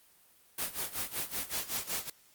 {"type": "noise with tremolo", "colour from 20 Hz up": "white", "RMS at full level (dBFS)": -33, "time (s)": [0.58, 2.1], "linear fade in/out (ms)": 5, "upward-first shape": "sine", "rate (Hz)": 5.3, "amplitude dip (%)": 85, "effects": ["white hiss -63 dBFS RMS until 2.34 s", "Opus 32 kbps"]}